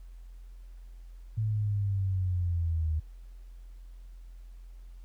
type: linear sweep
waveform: sine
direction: down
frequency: 110 to 76.5 Hz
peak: -26 dBFS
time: 1.37-3 s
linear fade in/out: 10 ms
effects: added 43 Hz sine -44 dBFS peak until 5.04 s + pink hiss -69 dBFS RMS until 5.04 s